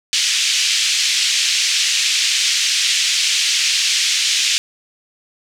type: band-pass noise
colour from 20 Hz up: pink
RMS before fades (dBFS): -17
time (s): 0.13-4.58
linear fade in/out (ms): 0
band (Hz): 2500 to 7100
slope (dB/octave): 24
effects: none